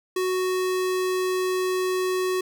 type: tone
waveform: square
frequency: 370 Hz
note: F#4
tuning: in tune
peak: -23 dBFS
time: 0.16-2.41 s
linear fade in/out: 5 ms
effects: none